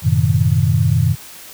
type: chord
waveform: sine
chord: F# diminished seventh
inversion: none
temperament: equal with one note detuned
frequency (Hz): 92.5 / 110 / 127.97 / 155.56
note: F#2 / A2 / C3 / Eb3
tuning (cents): 0 / 0 / -38 / 0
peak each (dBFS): -17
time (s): 0.02-1.16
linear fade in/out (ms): 50
effects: white hiss -37 dBFS RMS until 1.53 s